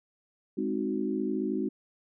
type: chord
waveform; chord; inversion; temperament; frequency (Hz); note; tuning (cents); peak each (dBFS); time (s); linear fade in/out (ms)
sine; Ab dominant seventh; none; equal; 207.7 / 261.6 / 311.1 / 370; Ab3 / C4 / Eb4 / Gb4; 0 / 0 / 0 / 0; -33; 0.57-1.69; 10
effects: none